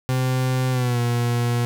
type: tone with pitch glide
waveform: 40% pulse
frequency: 128.6 to 119.99 Hz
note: C3 to B2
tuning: -30 to -50 cents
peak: -18 dBFS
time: 0.09-1.65 s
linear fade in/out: 0 ms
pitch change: -120 cents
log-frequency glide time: 0.71-0.99 s
effects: none